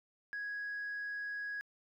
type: tone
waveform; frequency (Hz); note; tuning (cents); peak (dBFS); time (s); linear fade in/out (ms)
sine; 1661.2; G#6; 0; -36; 0.33-1.61; 0
effects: tanh soft clip ceiling -35 dBFS + 13-bit